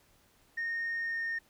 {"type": "tone with pitch glide", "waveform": "sine", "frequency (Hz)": [1845, 1833.3], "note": ["A#6", "A#6"], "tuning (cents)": [-18, -29], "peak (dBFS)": -30, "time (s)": [0.57, 1.39], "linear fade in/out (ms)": 10, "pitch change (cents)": -11, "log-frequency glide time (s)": [0.98, 1.19], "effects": ["tanh soft clip ceiling -29 dBFS", "pink hiss -66 dBFS RMS until 1.49 s"]}